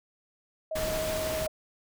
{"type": "tone with vibrato", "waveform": "sine", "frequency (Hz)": 630, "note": "D#5", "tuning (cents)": 21, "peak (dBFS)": -30, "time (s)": [0.71, 1.48], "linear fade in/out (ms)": 5, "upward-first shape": "square", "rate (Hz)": 13, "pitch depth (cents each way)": 15}
{"type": "noise", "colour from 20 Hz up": "pink", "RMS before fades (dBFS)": -34, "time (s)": [0.75, 1.47], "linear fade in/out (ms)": 10}
{"effects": []}